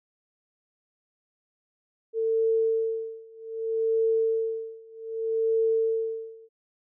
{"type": "tone with tremolo", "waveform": "sine", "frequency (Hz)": 448.7, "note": "A4", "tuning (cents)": 34, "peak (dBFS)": -20, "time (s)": [2.13, 6.49], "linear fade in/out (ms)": 50, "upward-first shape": "sine", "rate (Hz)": 0.64, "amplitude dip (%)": 95, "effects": []}